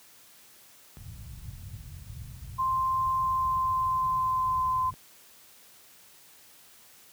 pink low-pass noise, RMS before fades -39 dBFS, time 0.97-4.94 s, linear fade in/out 0 ms, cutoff 130 Hz, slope 24 dB/octave
sine tone with pitch glide, 1046.5 to 1029.1 Hz, C6 to C6, 0 to -29 cents, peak -24 dBFS, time 2.58-4.91 s, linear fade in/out 20 ms, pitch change -29 cents, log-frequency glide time 3.11-4.72 s
effects white hiss -55 dBFS RMS until 7.12 s + high-pass 60 Hz 12 dB/octave

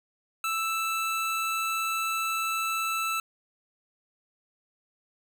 25% pulse tone, 1321 Hz, E6, 3 cents sharp, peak -23 dBFS, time 0.44-3.2 s, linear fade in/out 2 ms, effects none

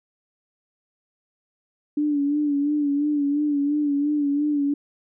sine tone with vibrato, 290.5 Hz, D4, 19 cents flat, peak -19 dBFS, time 1.97-4.74 s, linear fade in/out 5 ms, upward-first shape sine, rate 2.9 Hz, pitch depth 51 cents each way, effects none

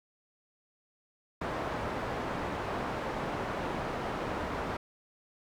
white low-pass noise, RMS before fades -35 dBFS, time 1.41-4.77 s, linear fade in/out 5 ms, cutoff 1000 Hz, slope 12 dB/octave, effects none

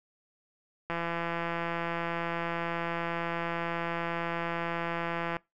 click train, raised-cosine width 0.5 ms, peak -18 dBFS, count 756, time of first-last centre 0.9-5.367 s, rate 169 Hz, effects noise-tail reverb RT60 0.2 s tail -23 dB re dry

